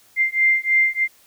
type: beating tone pair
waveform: sine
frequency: 2093 / 2096.2 Hz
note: C7 / C7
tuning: 0 / +3 cents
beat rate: 3.2 Hz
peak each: -18 dBFS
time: 0.16-1.08 s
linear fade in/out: 50 ms
effects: white hiss -54 dBFS RMS until 1.26 s